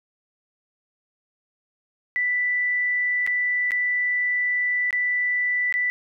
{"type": "tone with dropouts", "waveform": "sine", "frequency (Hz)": 1978, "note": "B6", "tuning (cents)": 2, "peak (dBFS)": -20, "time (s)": [2.16, 5.9], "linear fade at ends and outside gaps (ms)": 0, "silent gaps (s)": [[3.265, 3.274], [3.708, 3.718], [4.907, 4.928], [5.725, 5.74]], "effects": []}